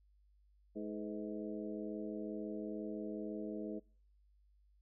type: harmonic tone with a mistuned harmonic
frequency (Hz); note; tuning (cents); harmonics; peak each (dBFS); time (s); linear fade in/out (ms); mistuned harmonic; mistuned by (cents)
105.8; G#2; +33; 2 / 3 / 4 / 5 / 6; -44 / -44 / -46 / -50 / -51; 0.75-3.8; 20; 5; -79
effects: noise-tail reverb RT60 0.5 s tail -26 dB re dry + added 50 Hz sine -66 dBFS peak until 4.81 s